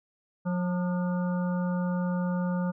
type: harmonic tone with a mistuned harmonic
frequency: 179.5 Hz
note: F3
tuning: 48 cents sharp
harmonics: 1 / 3 / 5 / 7 / 8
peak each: -26 / -36 / -40 / -43 / -44 dBFS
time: 0.45-2.72 s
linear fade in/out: 20 ms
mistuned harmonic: 7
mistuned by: -65 cents
effects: none